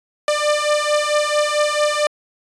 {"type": "beating tone pair", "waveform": "sawtooth", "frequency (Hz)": [594, 598.5], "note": ["D5", "D5"], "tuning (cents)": [20, 33], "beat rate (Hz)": 4.5, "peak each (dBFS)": -15, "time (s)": [0.28, 2.07], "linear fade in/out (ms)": 2, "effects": ["resampled to 22050 Hz"]}